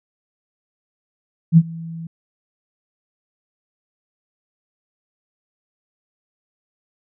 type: tone with ADSR envelope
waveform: sine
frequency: 164.81 Hz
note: E3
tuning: in tune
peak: -4 dBFS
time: 1.52-2.07 s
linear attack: 52 ms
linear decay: 49 ms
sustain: -24 dB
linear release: 4 ms
effects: none